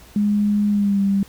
sine tone with pitch glide, 206.7 to 197.59 Hz, G#3 to G3, -8 to +14 cents, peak -15 dBFS, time 0.16-1.23 s, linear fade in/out 2 ms, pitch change -78 cents, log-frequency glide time 0.69-1.01 s, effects added 60 Hz sine -49 dBFS peak until 1.28 s + pink hiss -47 dBFS RMS until 1.28 s

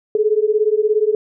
sine beating tone pair, 418.7 / 435.7 Hz, G#4 / A4, +14 / -17 cents, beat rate 17 Hz, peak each -16 dBFS, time 0.15-1.15 s, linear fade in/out 2 ms, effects none

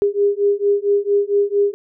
sine beating tone pair, 403.2 / 407.6 Hz, G4 / G#4, +49 / -32 cents, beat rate 4.4 Hz, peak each -17 dBFS, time 0.02-1.74 s, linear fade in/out 0 ms, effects none

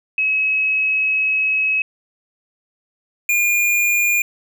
sine / square tone pair in turn, 2564 / 2420 Hz, E7 / D#7, -49 / -49 cents, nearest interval minor second, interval 100 cents, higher first, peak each -15 dBFS, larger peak neither, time 0.18-1.82 / 3.29-4.22 s, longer first, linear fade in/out 2 ms, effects none

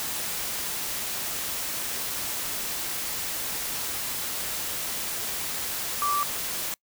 sine tone in noise, 1165 Hz, D6, 14 cents flat, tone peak -23 dBFS, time 6.02-6.23 s, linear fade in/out 0 ms, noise white, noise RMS -31 dBFS, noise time 0-6.74 s, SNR +5 dB, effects noise-tail reverb RT60 0.1 s tail -26 dB re dry

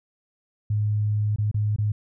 sine tone with dropouts, 105.3 Hz, G#2, 24 cents sharp, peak -20 dBFS, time 0.7-1.92 s, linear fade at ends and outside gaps 5 ms, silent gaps 1.361-1.384 / 1.514-1.543 / 1.762-1.784 s, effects none

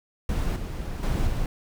brown noise with level steps, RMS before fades -25 / -31 / -24 / -27 dBFS, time 0.29-1.46 s, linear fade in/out 2 ms, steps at 0.56 / 1.03 / 1.27 s, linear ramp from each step 2 ms, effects none

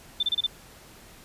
sine tone bursts, 3548 Hz, A7, 14 cents sharp, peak -21 dBFS, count 5, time 0.2-0.466 s, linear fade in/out 5 ms, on 30 ms, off 29 ms, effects pink hiss -50 dBFS RMS until 1.24 s + resampled to 32000 Hz

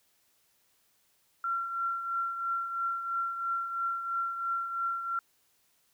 sine tone with tremolo, 1366 Hz, F6, 39 cents flat, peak -27 dBFS, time 1.44-5.19 s, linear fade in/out 2 ms, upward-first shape triangle, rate 3 Hz, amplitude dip 60%, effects white hiss -70 dBFS RMS until 5.93 s

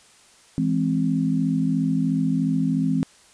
sine chord, E augmented, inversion none, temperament equal, 164.81 / 207.7 / 261.6 Hz, E3 / G#3 / B#3, 0 / 0 / 0 cents, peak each -23 / -26 / -22 dBFS, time 0.58-3.03 s, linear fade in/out 0 ms, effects white hiss -53 dBFS RMS until 3.33 s + resampled to 22050 Hz

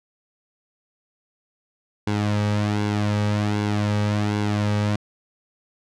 sawtooth tone with flanger, 104.2 Hz, G#2, 6 cents sharp, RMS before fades -22 dBFS, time 2.07-4.96 s, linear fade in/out 5 ms, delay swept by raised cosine 1.6 to 2.9 ms, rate 1.3 Hz, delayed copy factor -0.6, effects low-pass 6000 Hz 12 dB/octave

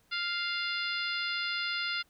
harmonic tone, 698.5 Hz, F5, in tune, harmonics 2 / 3 / 4 / 5 / 6 / 7, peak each -35 / -37 / -38 / -39 / -40 / -40 dBFS, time 0.11-2.03 s, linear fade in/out 20 ms, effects pink hiss -68 dBFS RMS until 2.09 s

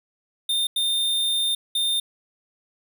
square tone bursts at uneven times, 3626 Hz, A#7, 49 cents flat, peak -21 dBFS, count 3, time 0.49-0.67 / 0.76-1.55 / 1.75-2 s, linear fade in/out 5 ms, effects none

